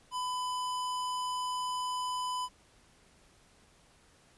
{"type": "tone", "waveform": "square", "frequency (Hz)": 1002, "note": "B5", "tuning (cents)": 25, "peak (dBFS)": -33, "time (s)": [0.11, 2.49], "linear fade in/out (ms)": 50, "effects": ["pink hiss -63 dBFS RMS until 4.37 s", "resampled to 24000 Hz"]}